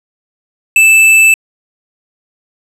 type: tone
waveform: square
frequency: 2637 Hz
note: E7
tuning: in tune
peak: -4 dBFS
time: 0.76-1.34 s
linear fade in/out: 2 ms
effects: low-pass 12000 Hz 12 dB/octave